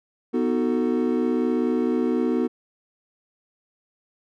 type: chord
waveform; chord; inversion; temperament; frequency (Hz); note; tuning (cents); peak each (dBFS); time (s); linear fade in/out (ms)
triangle; B dominant seventh; none; equal with one note detuned; 246.9 / 311.1 / 370 / 445.9; B3 / D#4 / F#4 / A4; 0 / 0 / 0 / +23; -21 / -25 / -24 / -26; 0.33-2.48; 20
effects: none